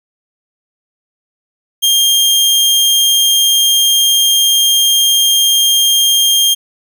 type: tone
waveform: sawtooth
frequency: 3209 Hz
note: G7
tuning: 40 cents sharp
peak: -5 dBFS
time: 1.82-6.55 s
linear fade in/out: 20 ms
effects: none